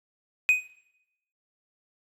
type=tone with exponential decay; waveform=triangle; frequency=2500 Hz; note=D#7; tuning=8 cents sharp; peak=-12 dBFS; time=0.49-0.7 s; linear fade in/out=0 ms; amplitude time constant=44 ms; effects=noise-tail reverb RT60 0.8 s tail -18 dB re dry + tanh soft clip ceiling -9 dBFS